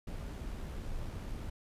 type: noise with amplitude modulation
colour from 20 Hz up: brown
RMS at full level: -39 dBFS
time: 0.07-1.5 s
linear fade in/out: 5 ms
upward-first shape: sine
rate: 72.1 Hz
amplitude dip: 25%
effects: resampled to 32000 Hz